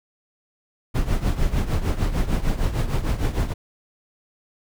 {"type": "noise with tremolo", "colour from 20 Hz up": "brown", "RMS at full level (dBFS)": -18, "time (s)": [0.94, 3.54], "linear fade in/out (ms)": 20, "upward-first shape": "triangle", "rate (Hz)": 6.6, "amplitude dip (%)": 80, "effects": []}